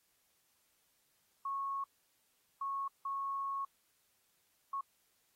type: tone bursts at uneven times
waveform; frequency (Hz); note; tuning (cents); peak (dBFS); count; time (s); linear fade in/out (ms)
sine; 1100; C#6; -14; -35; 4; 1.45-1.84 / 2.61-2.88 / 3.05-3.65 / 4.73-4.81; 5
effects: white hiss -75 dBFS RMS until 5.35 s + AAC 48 kbps